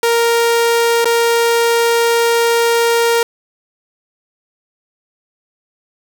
sawtooth tone with dropouts, 466.2 Hz, A#4, in tune, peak -7 dBFS, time 0.03-3.23 s, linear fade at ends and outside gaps 2 ms, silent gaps 1.045-1.055 s, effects none

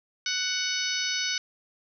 harmonic tone, 743 Hz, F#5, 7 cents sharp, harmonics 2 / 3 / 4 / 5 / 6 / 7 / 8, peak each -34 / -34 / -34 / -34 / -34 / -34 / -34 dBFS, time 0.26-1.38 s, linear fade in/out 2 ms, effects none

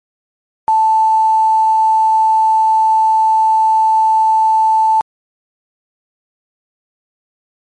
sine tone with quantisation, 880 Hz, A5, in tune, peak -8 dBFS, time 0.68-5.01 s, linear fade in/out 0 ms, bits 6, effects MP3 48 kbps

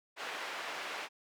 white band-pass noise, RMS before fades -41 dBFS, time 0.16-1.09 s, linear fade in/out 50 ms, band 470 to 2300 Hz, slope 12 dB/octave, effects none

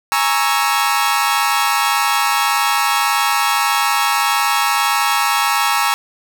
sawtooth chord, A# half-diminished seventh, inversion third, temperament equal, 830.6 / 932.3 / 1108.7 / 1318.5 Hz, G#5 / A#5 / C#6 / E6, 0 / 0 / 0 / 0 cents, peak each -16 dBFS, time 0.12-5.94 s, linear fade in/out 0 ms, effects none

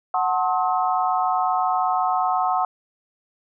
sine chord, F# diminished seventh, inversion none, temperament just, 740 / 888 / 1065.6 / 1278.7 Hz, F#5 / A5 / C6 / Eb6, 0 / +16 / +31 / +47 cents, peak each -21 / -27 / -25 / -26 dBFS, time 0.14-2.65 s, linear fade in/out 2 ms, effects none

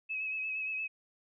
sine tone with vibrato, 2570 Hz, E7, 45 cents flat, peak -33 dBFS, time 0.09-0.88 s, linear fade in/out 20 ms, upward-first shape sine, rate 8.6 Hz, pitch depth 31 cents each way, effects none

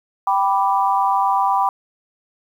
sine chord, G major, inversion none, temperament equal, 784 / 987.8 / 1174.7 Hz, G5 / B5 / D6, 0 / 0 / 0 cents, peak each -18 / -18 / -22 dBFS, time 0.27-1.69 s, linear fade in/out 2 ms, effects 8-bit

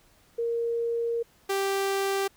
sine / sawtooth tone pair in turn, 466.2 / 392 Hz, A#4 / G4, 0 / 0 cents, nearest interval minor third, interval 300 cents, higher first, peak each -25 / -21 dBFS, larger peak second, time 0.38-1.23 / 1.49-2.28 s, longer first, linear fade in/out 10 ms, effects pink hiss -61 dBFS RMS until 2.36 s

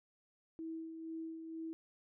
sine tone with tremolo, 324.4 Hz, E4, 28 cents flat, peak -40 dBFS, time 0.59-1.73 s, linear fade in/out 0 ms, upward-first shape sine, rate 2.1 Hz, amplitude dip 45%, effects none

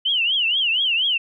sine tone with vibrato, 2960 Hz, F#7, in tune, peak -17 dBFS, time 0.05-1.18 s, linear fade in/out 10 ms, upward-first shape triangle, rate 4.2 Hz, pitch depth 220 cents each way, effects none

